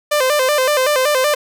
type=tone with vibrato; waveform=sawtooth; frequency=554.4 Hz; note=C#5; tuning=in tune; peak=-9 dBFS; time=0.11-1.35 s; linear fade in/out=10 ms; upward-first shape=square; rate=5.3 Hz; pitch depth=120 cents each way; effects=none